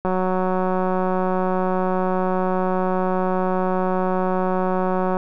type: click train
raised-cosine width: 1 ms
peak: -9 dBFS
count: 948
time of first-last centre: 0.05-5.169 s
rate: 185 Hz
effects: none